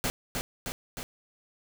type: noise with echo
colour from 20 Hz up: pink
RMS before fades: -29 dBFS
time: 0.04-0.1 s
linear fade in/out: 0 ms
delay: 310 ms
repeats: 3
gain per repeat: -3 dB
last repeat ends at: 1.03 s
effects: none